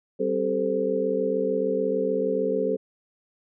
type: tone cluster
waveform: sine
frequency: 193.1 / 265.2 / 395 / 441.7 / 518 Hz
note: G3 / C4 / G4 / A4 / C5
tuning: -26 / +23 / +13 / +7 / -17 cents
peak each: -32 / -31 / -30 / -25 / -28 dBFS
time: 0.19-2.77 s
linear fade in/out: 20 ms
effects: none